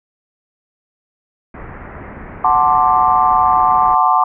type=low-pass noise; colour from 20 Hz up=pink; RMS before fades=-32 dBFS; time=1.54-3.95 s; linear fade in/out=5 ms; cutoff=2100 Hz; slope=48 dB/octave
type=chord; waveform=sine; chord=D dominant seventh; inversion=first; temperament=equal; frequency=740 / 880 / 1046.5 / 1174.7 Hz; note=F#5 / A5 / C6 / D6; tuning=0 / 0 / 0 / 0 cents; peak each=-15 dBFS; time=2.44-4.24 s; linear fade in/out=5 ms
effects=none